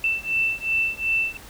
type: beating tone pair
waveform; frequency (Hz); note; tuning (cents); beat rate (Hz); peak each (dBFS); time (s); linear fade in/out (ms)
sine; 2665 / 2667.7; E7 / E7; +18 / +20; 2.7; -24; 0.04-1.37; 2
effects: added 50 Hz sine -51 dBFS peak until 1.49 s + pink hiss -44 dBFS RMS until 1.49 s